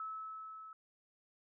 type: tone with level ramp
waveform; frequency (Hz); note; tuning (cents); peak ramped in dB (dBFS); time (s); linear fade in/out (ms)
sine; 1300; E6; -24; -39 to -49; 0-0.73; 2
effects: none